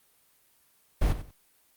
brown noise with echo, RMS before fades -23 dBFS, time 1.01-1.13 s, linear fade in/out 10 ms, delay 92 ms, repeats 2, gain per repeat -12 dB, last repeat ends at 1.314 s, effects white hiss -65 dBFS RMS until 1.76 s + Opus 32 kbps

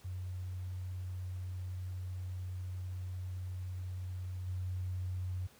sine tone with level steps, 91.6 Hz, F#2, 17 cents flat, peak -37 / -34 dBFS, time 0.04-5.47 s, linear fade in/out 10 ms, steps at 4.46 s, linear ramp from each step 20 ms, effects pink hiss -62 dBFS RMS until 5.59 s + high-pass 60 Hz 12 dB/octave

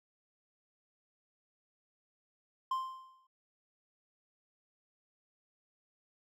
triangle tone with exponential decay, 1046.5 Hz, C6, in tune, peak -27 dBFS, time 2.71-3.27 s, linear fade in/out 5 ms, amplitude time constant 120 ms, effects none

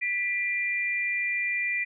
sine tone pair together, 1971.7 / 2382 Hz, B6 / D7, -3 / +24 cents, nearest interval minor third, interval 327 cents, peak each -28 dBFS, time 0.01-1.85 s, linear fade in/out 20 ms, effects none

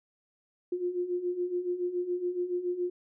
sine beating tone pair, 351.3 / 358.4 Hz, F4 / F4, +10 / +45 cents, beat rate 7.1 Hz, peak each -35 / -30 dBFS, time 0.72-2.9 s, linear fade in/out 5 ms, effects none

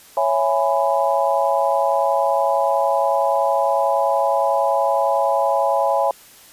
sine chord, C# minor seventh, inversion none, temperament just, 554.4 / 665.2 / 831.5 / 997.9 Hz, C#5 / E5 / G#5 / B5, 0 / +16 / +2 / +18 cents, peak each -20 / -21 / -20 / -23 dBFS, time 0.17-6.11 s, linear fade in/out 2 ms, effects white hiss -46 dBFS RMS until 6.52 s + resampled to 32000 Hz

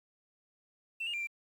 sine tone with pitch steps, 2691 / 2840 / 2378 / 2358 Hz, E7 / F7 / D7 / D7, +35 / +28 / +21 / +6 cents, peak -32 dBFS, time 1-1.272 s, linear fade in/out 10 ms, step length 68 ms, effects tanh soft clip ceiling -31 dBFS + 10-bit

